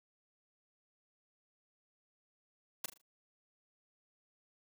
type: noise with echo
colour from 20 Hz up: white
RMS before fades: -37 dBFS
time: 2.84-2.86 s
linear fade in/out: 5 ms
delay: 39 ms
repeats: 4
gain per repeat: -9 dB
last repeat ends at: 3.016 s
effects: none